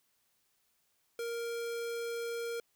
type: tone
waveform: square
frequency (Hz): 467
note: A#4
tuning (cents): +3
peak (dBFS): -36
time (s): 1.19-2.6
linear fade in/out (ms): 2
effects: white hiss -75 dBFS RMS until 2.75 s